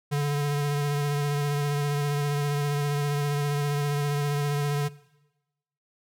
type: tone with vibrato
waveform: square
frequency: 144.7 Hz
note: D3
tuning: 25 cents flat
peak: -24 dBFS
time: 0.11-4.89 s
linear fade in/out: 20 ms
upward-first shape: triangle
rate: 15 Hz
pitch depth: 24 cents each way
effects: noise-tail reverb RT60 1.0 s tail -19 dB re dry